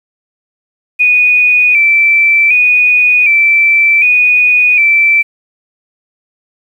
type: tone with vibrato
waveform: sine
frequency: 2401 Hz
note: D7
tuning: 38 cents sharp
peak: -5 dBFS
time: 0.99-5.23 s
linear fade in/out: 20 ms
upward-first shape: square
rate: 0.66 Hz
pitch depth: 51 cents each way
effects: 7-bit